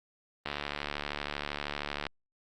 click train, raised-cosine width 0.3 ms, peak -17 dBFS, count 118, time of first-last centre 0.46-2.067 s, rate 72.8 Hz, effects Opus 24 kbps

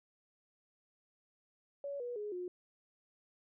sine tone with pitch steps, 564 / 485.4 / 417.7 / 359.4 Hz, C#5 / B4 / G#4 / F4, +30 / -30 / +10 / +50 cents, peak -38 dBFS, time 1.84-2.48 s, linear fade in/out 2 ms, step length 160 ms, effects none

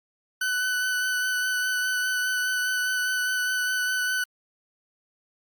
40% pulse tone with vibrato, 1499 Hz, F#6, 22 cents sharp, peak -23 dBFS, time 0.41-4.24 s, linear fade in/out 5 ms, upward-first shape sine, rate 4.9 Hz, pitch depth 14 cents each way, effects Opus 48 kbps

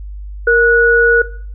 sine tone pair together, 466.2 / 1465.2 Hz, A#4 / F#6, 0 / -17 cents, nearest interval octave + minor sixth, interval 1983 cents, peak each -10 dBFS, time 0.47-1.22 s, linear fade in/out 5 ms, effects noise-tail reverb RT60 0.5 s tail -17 dB re dry + added 50 Hz sine -25 dBFS peak until 1.54 s

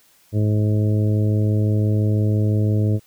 harmonic tone, 105.9 Hz, G#2, 34 cents sharp, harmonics 1 / 2 / 3 / 4 / 5 / 6, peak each -16 / -25 / -27 / -30 / -33 / -37 dBFS, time 0.32-3 s, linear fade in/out 50 ms, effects white hiss -56 dBFS RMS until 3.06 s

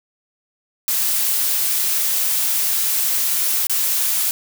blue noise with dropouts, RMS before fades -19 dBFS, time 0.88-4.31 s, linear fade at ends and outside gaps 1 ms, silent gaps 3.669-3.696 s, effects none

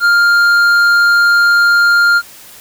sine tone with hard clipping, 1402 Hz, F6, 6 cents sharp, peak -8 dBFS, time 0-2.22 s, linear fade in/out 50 ms, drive 6 dB, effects white hiss -37 dBFS RMS until 2.6 s

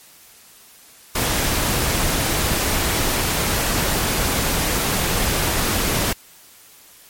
pink noise, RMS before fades -20 dBFS, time 1.15-6.13 s, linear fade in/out 5 ms, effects white hiss -47 dBFS RMS until 7.09 s + MP3 64 kbps

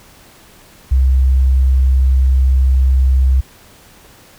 sine tone, 65.41 Hz, C2, in tune, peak -8 dBFS, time 0.91-3.41 s, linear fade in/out 10 ms, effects pink hiss -44 dBFS RMS until 4.38 s

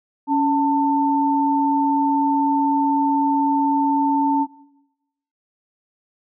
sine tone pair together, 280 / 892 Hz, C#4 / A5, +18 / +23 cents, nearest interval octave + minor sixth, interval 2005 cents, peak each -18 dBFS, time 0.27-4.47 s, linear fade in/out 50 ms, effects noise-tail reverb RT60 0.9 s tail -18 dB re dry

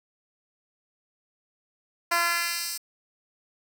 10% pulse tone with high-pass filter sweep, 342 Hz, F4, 36 cents flat, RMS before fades -27 dBFS, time 2.11-2.78 s, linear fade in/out 10 ms, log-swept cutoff 780 to 6500 Hz, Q 0.9, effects 8-bit

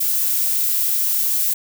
violet noise, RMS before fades -19 dBFS, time 0-1.54 s, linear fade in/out 10 ms, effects none

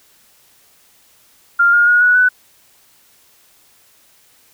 sine tone with pitch steps, 1396.9 / 1420.5 / 1444.5 / 1468.9 / 1493.7 Hz, F6 / F6 / F#6 / F#6 / F#6, 0 / +29 / -42 / -13 / +16 cents, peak -8 dBFS, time 1.59-2.29 s, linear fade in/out 10 ms, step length 140 ms, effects white hiss -52 dBFS RMS until 4.53 s

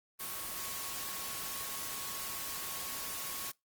sine tone in noise, 1100 Hz, C#6, 14 cents flat, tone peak -50 dBFS, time 0.19-3.52 s, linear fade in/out 20 ms, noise white, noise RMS -40 dBFS, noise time 0.19-3.52 s, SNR -13 dB, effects noise-tail reverb RT60 0.2 s tail -24 dB re dry + Opus 24 kbps

